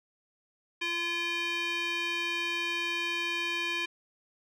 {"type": "tone with band-pass filter", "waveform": "square", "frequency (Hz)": 343, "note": "F4", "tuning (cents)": -31, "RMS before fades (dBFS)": -32, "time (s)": [0.81, 3.86], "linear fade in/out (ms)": 10, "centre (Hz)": 2600, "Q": 2.9, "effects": []}